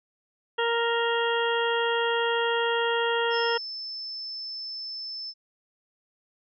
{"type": "harmonic tone", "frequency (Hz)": 466.2, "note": "A#4", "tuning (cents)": 0, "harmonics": [1, 2, 3, 4, 6, 7], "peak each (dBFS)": [-26, -29, -31, -32, -34, -34], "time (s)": [0.58, 3.58], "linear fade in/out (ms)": 10}
{"type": "tone", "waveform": "sine", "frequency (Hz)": 5270, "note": "E8", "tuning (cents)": -1, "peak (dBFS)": -33, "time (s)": [3.3, 5.34], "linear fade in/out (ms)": 50}
{"effects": []}